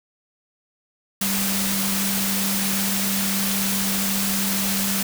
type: tone in noise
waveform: sine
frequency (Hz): 196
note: G3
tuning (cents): 0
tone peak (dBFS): -25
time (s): 1.21-5.03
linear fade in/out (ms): 5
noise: white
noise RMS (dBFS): -24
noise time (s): 1.21-5.03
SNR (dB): -4
effects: none